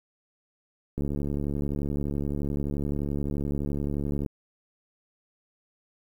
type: click train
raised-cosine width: 3 ms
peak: -18 dBFS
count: 236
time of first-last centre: 0.98-4.262 s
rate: 71.6 Hz
effects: 9-bit